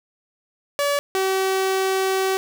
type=tone pair in turn; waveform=sawtooth; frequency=572 / 381.8 Hz; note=D5 / G4; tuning=-46 / -46 cents; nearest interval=perfect fifth; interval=700 cents; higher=first; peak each=-15 dBFS; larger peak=neither; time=0.79-0.99 / 1.15-2.37 s; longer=second; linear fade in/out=0 ms; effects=none